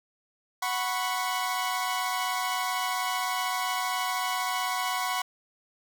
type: chord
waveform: sawtooth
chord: F# suspended fourth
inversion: none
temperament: equal with one note detuned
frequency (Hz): 740 / 987.8 / 1103.6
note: F#5 / B5 / C#6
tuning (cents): 0 / 0 / -8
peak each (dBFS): -28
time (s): 0.62-5.22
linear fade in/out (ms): 5
effects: none